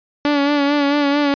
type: tone with vibrato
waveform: sawtooth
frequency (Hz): 287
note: D4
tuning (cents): -40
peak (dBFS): -10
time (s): 0.25-1.34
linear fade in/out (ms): 0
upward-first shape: sine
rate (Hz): 4.5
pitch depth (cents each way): 41
effects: resampled to 11025 Hz